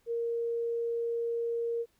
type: tone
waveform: sine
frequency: 466.2 Hz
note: A#4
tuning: in tune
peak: -29 dBFS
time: 0.06-1.86 s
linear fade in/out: 50 ms
effects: pink hiss -71 dBFS RMS until 1.99 s